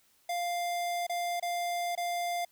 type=tone with dropouts; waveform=square; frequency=698.5 Hz; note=F5; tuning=in tune; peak=-31 dBFS; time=0.29-2.45 s; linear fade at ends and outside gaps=5 ms; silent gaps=1.068-1.095 / 1.399-1.425 / 1.953-1.975 s; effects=white hiss -67 dBFS RMS until 2.51 s